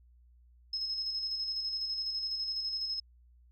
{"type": "tone with tremolo", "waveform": "sine", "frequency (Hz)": 5170, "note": "E8", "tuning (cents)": -34, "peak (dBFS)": -31, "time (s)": [0.73, 3], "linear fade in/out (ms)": 5, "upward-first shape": "square", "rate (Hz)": 12, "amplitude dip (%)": 35, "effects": ["added 60 Hz sine -58 dBFS peak until 3.51 s"]}